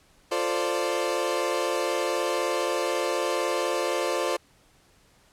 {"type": "chord", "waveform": "30% pulse", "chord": "D minor seventh", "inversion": "first", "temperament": "equal with one note detuned", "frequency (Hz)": [349.2, 444.1, 523.3, 587.3], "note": ["F4", "A4", "C5", "D5"], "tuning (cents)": [0, 16, 0, 0], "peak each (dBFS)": [-28, -29, -26, -28], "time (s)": [0.31, 4.37], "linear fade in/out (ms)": 10, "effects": ["pink hiss -60 dBFS RMS until 5.32 s", "low-pass 11000 Hz 12 dB/octave"]}